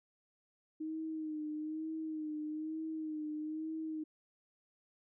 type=tone with vibrato; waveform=sine; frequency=311.1 Hz; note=D#4; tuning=in tune; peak=-37 dBFS; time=0.8-4.04 s; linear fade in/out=10 ms; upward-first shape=sine; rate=1.1 Hz; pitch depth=42 cents each way; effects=none